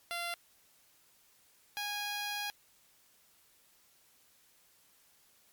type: tone pair in turn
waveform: 10% pulse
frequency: 690 / 823.6 Hz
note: F5 / G#5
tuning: -21 / -15 cents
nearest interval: minor third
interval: 306 cents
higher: second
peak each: -27 dBFS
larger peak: neither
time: 0.11-0.34 / 1.77-2.5 s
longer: second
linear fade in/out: 0 ms
effects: white hiss -66 dBFS RMS until 5.52 s + MP3 96 kbps